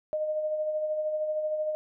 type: tone with tremolo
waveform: sine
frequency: 615 Hz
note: D#5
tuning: 20 cents flat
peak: -25 dBFS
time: 0.13-1.75 s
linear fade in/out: 0 ms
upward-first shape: sine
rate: 13 Hz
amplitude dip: 40%
effects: none